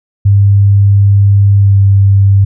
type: tone with pitch glide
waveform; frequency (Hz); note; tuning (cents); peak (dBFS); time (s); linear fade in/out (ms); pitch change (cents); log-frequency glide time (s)
sine; 100 to 98.62; G2 to G2; +35 to +11; -3; 0.25-2.45; 10; -24; 1.59-1.77
effects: none